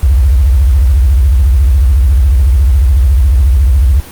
sine tone with vibrato, 65.5 Hz, C2, 2 cents sharp, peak -4 dBFS, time 0.03-4 s, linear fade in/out 0 ms, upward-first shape sine, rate 14 Hz, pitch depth 280 cents each way, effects pink hiss -31 dBFS RMS until 4.11 s + Opus 32 kbps

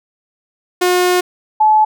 sawtooth / sine tone pair in turn, 360 / 860.9 Hz, F#4 / A5, -47 / -38 cents, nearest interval octave + minor third, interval 1509 cents, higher second, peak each -7 dBFS, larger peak neither, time 0.81-1.21 / 1.6-1.85 s, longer first, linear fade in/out 10 ms, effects none

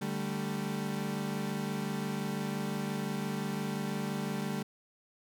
35% pulse chord, D suspended fourth, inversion none, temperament equal with one note detuned, 146.83 / 196 / 221.8 Hz, D3 / G3 / A3, 0 / 0 / +14 cents, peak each -37 / -34 / -36 dBFS, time 0.01-4.63 s, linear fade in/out 10 ms, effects none

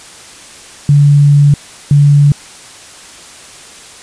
sine tone pair in turn, 144.1 / 144.1 Hz, D3 / D3, -33 / -33 cents, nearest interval unison, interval 0 cents, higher neither, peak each -3 dBFS, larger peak neither, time 0.89-1.54 / 1.91-2.32 s, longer first, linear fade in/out 2 ms, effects white hiss -34 dBFS RMS until 4.02 s + resampled to 22050 Hz

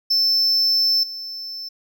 triangle tone with level steps, 5300 Hz, E8, 9 cents sharp, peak -14 / -28 dBFS, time 0.1-1.69 s, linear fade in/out 10 ms, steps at 1.03 s, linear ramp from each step 5 ms, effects none

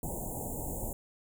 pink band-stop noise, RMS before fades -37 dBFS, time 0.03-0.93 s, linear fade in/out 2 ms, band 920 to 6900 Hz, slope 96 dB/octave, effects none

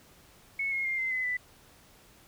sine tone with pitch steps, 2200 / 2156 / 2113 / 2071 / 2029 / 1988.5 Hz, C#7 / C#7 / C7 / C7 / B6 / B6, -14 / -49 / +16 / -18 / +46 / +11 cents, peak -28 dBFS, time 0.59-1.37 s, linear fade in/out 5 ms, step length 130 ms, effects pink hiss -58 dBFS RMS until 2.27 s

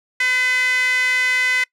sawtooth tone with high-pass filter, 506 Hz, B4, 42 cents sharp, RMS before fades -18 dBFS, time 0.2-1.64 s, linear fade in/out 5 ms, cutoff 1900 Hz, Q 9.7, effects noise-tail reverb RT60 0.1 s tail -24 dB re dry + low-pass 9000 Hz 12 dB/octave

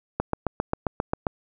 click train, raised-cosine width 1 ms, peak -9 dBFS, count 9, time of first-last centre 0.2-1.268 s, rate 7.49 Hz, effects none

